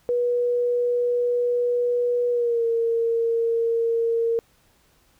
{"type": "tone with pitch glide", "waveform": "sine", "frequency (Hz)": [485.4, 460.8], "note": ["B4", "A#4"], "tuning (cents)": [-30, -20], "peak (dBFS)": -19, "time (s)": [0.09, 4.39], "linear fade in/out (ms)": 0, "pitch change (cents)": -90, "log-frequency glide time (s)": [2.3, 2.65], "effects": ["pink hiss -61 dBFS RMS until 5.19 s"]}